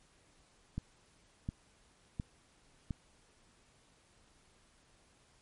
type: click train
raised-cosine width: 5 ms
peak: -24 dBFS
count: 4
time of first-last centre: 0.78-2.908 s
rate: 1.41 Hz
effects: pink hiss -67 dBFS RMS until 5.41 s + MP3 48 kbps